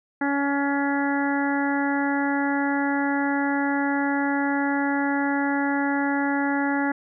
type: harmonic tone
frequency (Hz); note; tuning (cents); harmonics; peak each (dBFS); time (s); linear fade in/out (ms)
281.5; C#4; +27; 1 / 2 / 3 / 4 / 5 / 6 / 7; -23 / -33 / -28 / -39 / -32 / -30 / -34; 0.21-6.92; 5
effects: none